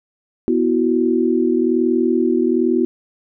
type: chord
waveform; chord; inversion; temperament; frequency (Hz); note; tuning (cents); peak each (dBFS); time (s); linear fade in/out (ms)
sine; B suspended fourth; none; just; 246.9 / 329.3 / 370.4; B3 / E4 / F#4; 0 / -2 / +2; -18; 0.48-2.85; 0
effects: none